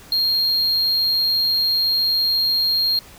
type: tone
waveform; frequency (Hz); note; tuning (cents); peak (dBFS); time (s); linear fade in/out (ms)
triangle; 4227; C8; +17; -15; 0.12-2.99; 2
effects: pink hiss -44 dBFS RMS until 3.18 s